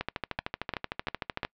two click trains, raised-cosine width 0.3 ms, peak -14 / -14 dBFS, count 4 / 20, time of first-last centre 0.39-1.432 / 0.01-1.449 s, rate 2.88 / 13.2 Hz, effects noise-tail reverb RT60 0.1 s tail -25 dB re dry + low-pass 4000 Hz 12 dB/octave

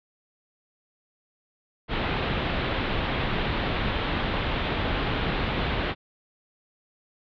pink low-pass noise, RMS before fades -27 dBFS, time 1.88-5.95 s, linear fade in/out 50 ms, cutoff 3800 Hz, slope 48 dB/octave, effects none

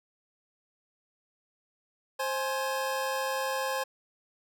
25% pulse tone pair together, 527.9 / 838 Hz, C5 / G#5, +15 / +15 cents, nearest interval minor sixth, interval 800 cents, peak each -27 / -30 dBFS, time 2.19-3.84 s, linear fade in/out 10 ms, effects none

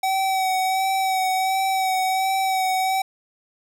square tone with vibrato, 760 Hz, F#5, 46 cents sharp, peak -20 dBFS, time 0.03-3.02 s, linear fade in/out 5 ms, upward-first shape sine, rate 1.4 Hz, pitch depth 22 cents each way, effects none

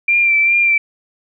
sine tone with vibrato, 2362 Hz, D7, 9 cents sharp, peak -10 dBFS, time 0.08-0.78 s, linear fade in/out 5 ms, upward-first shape sine, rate 2.5 Hz, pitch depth 29 cents each way, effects none

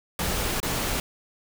pink noise with dropouts, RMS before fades -27 dBFS, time 0.19-1 s, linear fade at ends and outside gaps 2 ms, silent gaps 0.602-0.629 s, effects none

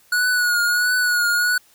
square tone with vibrato, 1458 Hz, F#6, 26 cents flat, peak -17 dBFS, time 0.12-1.58 s, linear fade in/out 5 ms, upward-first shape triangle, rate 1.5 Hz, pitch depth 47 cents each way, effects white hiss -55 dBFS RMS until 1.74 s

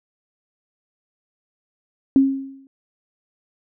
sine tone with exponential decay, 270.4 Hz, C#4, 43 cents flat, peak -8 dBFS, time 2.16-2.67 s, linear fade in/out 1 ms, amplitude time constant 110 ms, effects none

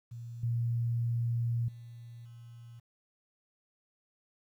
sine tone with level steps, 117.7 Hz, A#2, 17 cents sharp, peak -40 / -28 / -45 / -47 dBFS, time 0.11-2.8 s, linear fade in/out 10 ms, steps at 0.43 / 1.68 / 2.25 s, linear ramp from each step 5 ms, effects 11-bit

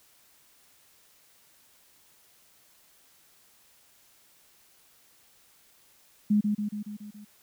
sine tone with echo, 208.7 Hz, G#3, 9 cents sharp, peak -19 dBFS, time 6.3-6.41 s, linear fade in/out 10 ms, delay 140 ms, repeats 6, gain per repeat -4 dB, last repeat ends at 7.25 s, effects white hiss -61 dBFS RMS until 7.42 s

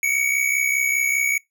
square tone pair together, 2217 / 2282 Hz, C#7 / C#7, 0 / +50 cents, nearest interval minor second, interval 50 cents, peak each -22 dBFS, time 0.03-1.38 s, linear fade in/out 2 ms, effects noise-tail reverb RT60 0.2 s tail -26 dB re dry

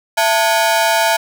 sawtooth ring-modulated tone, 780 Hz, G5, 9 cents flat, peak -5 dBFS, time 0.17-1.17 s, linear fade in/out 10 ms, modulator 112 Hz, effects none

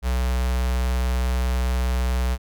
square tone with notch filter, 62.4 Hz, B1, 19 cents sharp, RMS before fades -22 dBFS, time 0.02-2.38 s, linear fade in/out 50 ms, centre 270 Hz, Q 0.92, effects none

